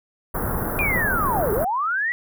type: band-stop noise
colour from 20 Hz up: pink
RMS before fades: -25 dBFS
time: 0.34-1.65 s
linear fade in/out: 10 ms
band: 1600 to 11000 Hz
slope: 48 dB/octave
type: linear two-way sweep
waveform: sine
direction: down then up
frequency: 2464 to 370 to 1970 Hz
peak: -20 dBFS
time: 0.79-2.12 s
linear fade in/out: 0 ms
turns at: 1.52 s
effects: none